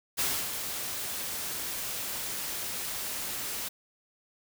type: noise with ADSR envelope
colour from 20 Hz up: white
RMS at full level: -28 dBFS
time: 0.17-3.69 s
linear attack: 26 ms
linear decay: 290 ms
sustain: -7 dB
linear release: 14 ms
effects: none